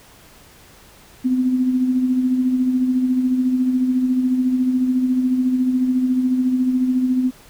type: tone with tremolo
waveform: sine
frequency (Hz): 254.8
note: C4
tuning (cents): -46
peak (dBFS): -13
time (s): 1.24-7.31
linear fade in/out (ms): 20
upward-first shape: sine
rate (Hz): 14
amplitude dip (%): 45
effects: pink hiss -47 dBFS RMS until 7.49 s